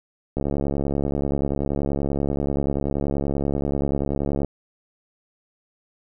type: click train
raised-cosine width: 2 ms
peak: -11 dBFS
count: 288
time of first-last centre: 0.37-4.447 s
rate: 70.4 Hz
effects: none